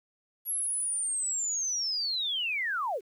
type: linear sweep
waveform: sine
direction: down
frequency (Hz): 11460 to 342.4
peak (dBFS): -28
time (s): 0.45-3.01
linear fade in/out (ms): 50
effects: 10-bit